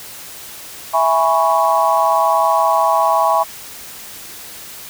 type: chord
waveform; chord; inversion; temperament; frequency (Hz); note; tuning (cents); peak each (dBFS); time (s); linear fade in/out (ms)
sine; C# minor seventh; first; equal with one note detuned; 659.3 / 826.8 / 987.8 / 1108.7; E5 / G#5 / B5 / C#6; 0 / -8 / 0 / 0; -17; 0.93-3.44; 20
effects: white hiss -34 dBFS RMS until 4.89 s